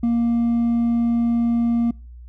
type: tone with hard clipping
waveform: sine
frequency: 234.3 Hz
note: A#3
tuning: 9 cents sharp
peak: -17 dBFS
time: 0.03-1.91 s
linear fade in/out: 5 ms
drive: 2 dB
effects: noise-tail reverb RT60 0.4 s tail -26 dB re dry + added 60 Hz sine -37 dBFS peak until 2.28 s